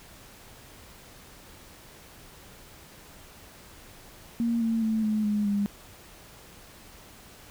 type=tone with pitch steps; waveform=sine; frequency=233.1 / 226.7 / 220.5 / 214.5 / 208.6 / 202.9 Hz; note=A#3 / A#3 / A3 / A3 / G#3 / G#3; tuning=0 / -48 / +4 / -44 / +8 / -40 cents; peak=-23 dBFS; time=4.4-5.66 s; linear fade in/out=0 ms; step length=210 ms; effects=pink hiss -50 dBFS RMS until 7.5 s

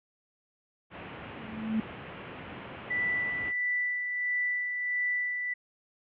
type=low-pass noise; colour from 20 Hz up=pink; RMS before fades=-42 dBFS; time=0.9-3.53 s; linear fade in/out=50 ms; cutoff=3000 Hz; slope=48 dB/octave
type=tone with exponential growth; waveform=sine; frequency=220 Hz; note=A3; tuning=in tune; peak=-23 dBFS; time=1.2-1.8 s; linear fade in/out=2 ms; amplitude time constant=130 ms
type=tone with tremolo; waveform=sine; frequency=1975.5 Hz; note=B6; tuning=in tune; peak=-26 dBFS; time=2.9-5.54 s; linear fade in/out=10 ms; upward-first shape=sine; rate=1.5 Hz; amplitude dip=40%
effects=high-pass 100 Hz 12 dB/octave

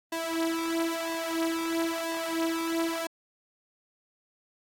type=tone with flanger; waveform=sawtooth; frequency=329.6 Hz; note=E4; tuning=in tune; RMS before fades=-30 dBFS; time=0.12-3.07 s; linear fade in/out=5 ms; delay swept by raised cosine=1.1 to 3.9 ms; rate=1 Hz; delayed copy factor=+0.8; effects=AAC 64 kbps

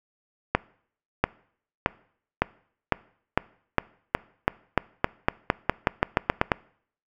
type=accelerating click train; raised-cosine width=0.5 ms; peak=-3 dBFS; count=20; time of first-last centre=0.55-6.518 s; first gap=690 ms; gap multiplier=0.9; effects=noise-tail reverb RT60 0.6 s tail -23 dB re dry

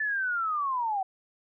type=linear sweep; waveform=sine; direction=down; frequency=1760 to 745 Hz; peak=-26 dBFS; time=0-1.03 s; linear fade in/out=5 ms; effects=none

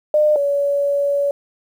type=tone pair in turn; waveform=sine; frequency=604 / 567 Hz; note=D5 / C#5; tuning=+48 / +39 cents; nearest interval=minor second; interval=109 cents; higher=first; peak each=-11 / -15 dBFS; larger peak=first; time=0.14-0.36 / 0.36-1.31 s; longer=second; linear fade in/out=2 ms; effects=8-bit

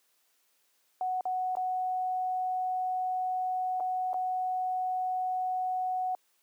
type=tone with dropouts; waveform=sine; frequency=740 Hz; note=F#5; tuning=in tune; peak=-28 dBFS; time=1.01-6.15 s; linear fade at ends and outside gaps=1 ms; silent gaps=1.209-1.254 / 1.553-1.569 / 3.8-3.805 / 4.132-4.142 s; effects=white hiss -71 dBFS RMS until 6.42 s + high-pass 300 Hz 12 dB/octave

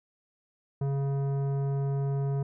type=tone with tanh clipping; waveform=triangle; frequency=138.59 Hz; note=C#3; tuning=in tune; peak=-28 dBFS; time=0.81-2.43 s; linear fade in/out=5 ms; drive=17 dB; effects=none

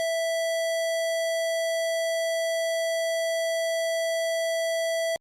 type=tone; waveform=square; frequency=659.3 Hz; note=E5; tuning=in tune; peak=-25 dBFS; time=0-5.16 s; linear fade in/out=0 ms; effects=low-pass 12000 Hz 12 dB/octave + Opus 48 kbps

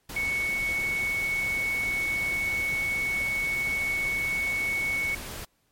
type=tone in noise; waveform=sine; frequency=2217 Hz; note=C#7; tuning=in tune; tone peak=-25 dBFS; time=0.16-5.15 s; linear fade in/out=5 ms; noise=pink; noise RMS=-38 dBFS; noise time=0.09-5.45 s; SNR=+10 dB; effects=pink hiss -70 dBFS RMS until 5.71 s + MP3 64 kbps

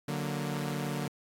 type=chord; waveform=sawtooth; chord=D augmented; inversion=none; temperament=equal; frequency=146.83 / 185 / 233.1 Hz; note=D3 / F#3 / A#3; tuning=0 / 0 / 0 cents; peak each=-30 / -34 / -34 dBFS; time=0.08-1.08 s; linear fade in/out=5 ms; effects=AAC 64 kbps

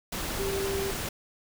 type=tone in noise; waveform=sine; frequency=392 Hz; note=G4; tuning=in tune; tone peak=-29 dBFS; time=0.39-0.91 s; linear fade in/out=5 ms; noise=pink; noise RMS=-33 dBFS; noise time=0.12-1.09 s; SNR=+1 dB; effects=none

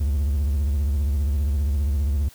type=tone with vibrato; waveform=triangle; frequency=71.2 Hz; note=C#2; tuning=47 cents sharp; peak=-17 dBFS; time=0-2.29 s; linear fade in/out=10 ms; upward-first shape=triangle; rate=15 Hz; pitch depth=180 cents each way; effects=white hiss -50 dBFS RMS until 2.34 s

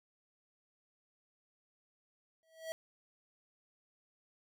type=tone with exponential growth; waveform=square; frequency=647 Hz; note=E5; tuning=32 cents flat; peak=-36 dBFS; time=2.43-2.72 s; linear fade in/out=0 ms; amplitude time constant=61 ms; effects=none

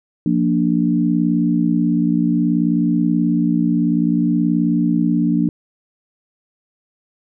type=chord; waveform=sine; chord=Bb major; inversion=second; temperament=equal; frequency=174.61 / 233.1 / 293.7 Hz; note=F3 / Bb3 / D4; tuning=0 / 0 / 0 cents; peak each=-18 dBFS; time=0.26-5.49 s; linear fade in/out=2 ms; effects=none

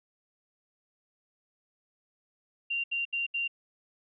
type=tone bursts; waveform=sine; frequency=2772 Hz; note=F7; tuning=14 cents flat; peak=-28 dBFS; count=4; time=2.7-3.479 s; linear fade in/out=10 ms; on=140 ms; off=73 ms; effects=none

